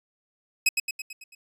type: tone with echo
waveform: sawtooth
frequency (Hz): 2548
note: D#7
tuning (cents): +41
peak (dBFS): -14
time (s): 0.66-0.69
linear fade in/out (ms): 5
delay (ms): 110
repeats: 6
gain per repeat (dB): -5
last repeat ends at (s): 1.35
effects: resampled to 32000 Hz